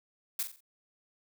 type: noise with echo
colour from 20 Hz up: blue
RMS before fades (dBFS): -32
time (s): 0.39-0.43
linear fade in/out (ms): 2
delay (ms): 44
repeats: 4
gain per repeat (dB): -8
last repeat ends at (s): 0.606
effects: none

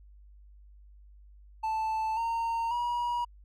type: tone with pitch steps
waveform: triangle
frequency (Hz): 880 / 919.5 / 960.8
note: A5 / A#5 / B5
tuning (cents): 0 / -24 / -48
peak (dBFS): -26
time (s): 1.63-3.25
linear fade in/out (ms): 10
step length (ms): 540
effects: added 50 Hz sine -51 dBFS peak until 3.44 s

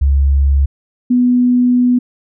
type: tone pair in turn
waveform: sine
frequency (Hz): 69.3 / 247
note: C#2 / B3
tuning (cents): 0 / 0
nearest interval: octave + minor seventh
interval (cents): 2200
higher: second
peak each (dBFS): -8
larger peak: neither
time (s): 0.01-0.66 / 1.1-1.99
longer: second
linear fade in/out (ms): 10
effects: none

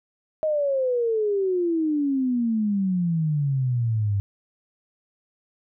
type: exponential sweep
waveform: sine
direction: down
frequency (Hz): 632 to 98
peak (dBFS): -20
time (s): 0.43-4.2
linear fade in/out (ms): 0
effects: none

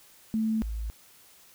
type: tone pair in turn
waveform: sine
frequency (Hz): 220.5 / 54.87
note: A3 / A1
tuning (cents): +4 / -4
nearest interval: 2 octaves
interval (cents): 2408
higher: first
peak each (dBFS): -24 / -30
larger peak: first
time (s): 0.34-0.62 / 0.62-0.9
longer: neither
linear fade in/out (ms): 0
effects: white hiss -56 dBFS RMS until 1.54 s

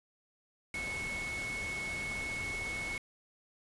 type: tone in noise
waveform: sine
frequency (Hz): 2200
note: C#7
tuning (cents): -14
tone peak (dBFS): -36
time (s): 0.74-2.98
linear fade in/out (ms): 2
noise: pink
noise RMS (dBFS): -43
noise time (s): 0.74-2.98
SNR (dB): +4
effects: resampled to 24000 Hz

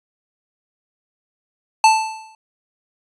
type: tone with exponential decay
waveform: square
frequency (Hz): 880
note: A5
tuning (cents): 0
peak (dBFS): -7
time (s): 1.84-2.35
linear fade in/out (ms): 2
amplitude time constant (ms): 110
effects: resampled to 22050 Hz

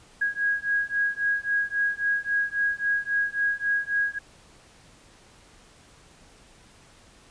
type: beating tone pair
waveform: sine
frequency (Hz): 1645 / 1648.7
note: G#6 / G#6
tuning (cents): -17 / -13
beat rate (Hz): 3.7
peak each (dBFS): -26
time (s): 0.21-4.19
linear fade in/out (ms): 10
effects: pink hiss -54 dBFS RMS until 7.3 s + resampled to 22050 Hz

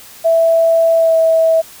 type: tone with pitch glide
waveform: sine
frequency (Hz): 659.3 to 650.2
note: E5 to E5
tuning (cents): 0 to -24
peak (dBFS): -8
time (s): 0.24-1.62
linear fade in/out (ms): 20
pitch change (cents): -24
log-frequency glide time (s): 0.96-1.16
effects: white hiss -38 dBFS RMS until 1.8 s

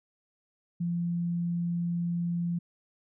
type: tone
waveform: sine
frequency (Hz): 172.1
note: F3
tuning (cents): -25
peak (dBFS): -27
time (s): 0.8-2.59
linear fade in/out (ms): 10
effects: none

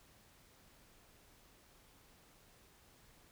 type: silence
effects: pink hiss -65 dBFS RMS until 3.31 s

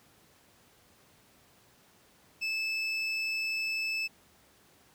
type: tone pair together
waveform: triangle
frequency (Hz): 2616 / 5284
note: E7 / E8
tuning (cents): -14 / +3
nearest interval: octave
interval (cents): 1217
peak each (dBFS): -29 / -37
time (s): 2.41-4.08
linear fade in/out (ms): 20
effects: pink hiss -62 dBFS RMS until 4.94 s + high-pass 80 Hz 12 dB/octave

